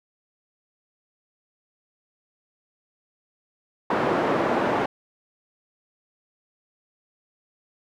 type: band-pass noise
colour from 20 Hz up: pink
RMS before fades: -23 dBFS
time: 3.9-4.86 s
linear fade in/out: 5 ms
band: 290 to 1200 Hz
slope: 12 dB/octave
effects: none